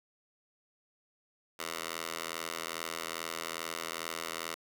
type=tone with high-pass filter; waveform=10% pulse; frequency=82.4 Hz; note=E2; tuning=in tune; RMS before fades=-39 dBFS; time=1.59-4.55 s; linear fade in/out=5 ms; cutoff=820 Hz; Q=0.53; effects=10-bit